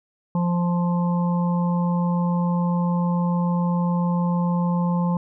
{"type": "harmonic tone", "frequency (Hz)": 174.61, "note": "F3", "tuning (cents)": 0, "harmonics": [1, 3, 5, 6], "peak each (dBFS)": [-19, -32, -31, -33], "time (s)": [0.35, 5.17], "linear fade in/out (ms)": 2, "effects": []}